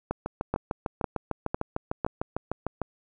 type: two click trains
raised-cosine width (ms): 1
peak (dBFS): -14 / -12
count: 19 / 4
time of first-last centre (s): 0.11-2.817 / 0.54-2.048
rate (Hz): 6.65 / 1.99
effects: none